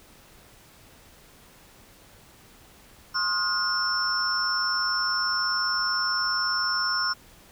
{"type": "tone cluster", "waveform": "sine", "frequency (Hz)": [1061, 1252, 1432, 5380], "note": ["C6", "D#6", "F6", "E8"], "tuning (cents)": [24, 10, 43, 34], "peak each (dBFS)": [-31, -33, -28, -26], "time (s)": [3.14, 7.14], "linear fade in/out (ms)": 20, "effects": ["pink hiss -53 dBFS RMS until 7.51 s"]}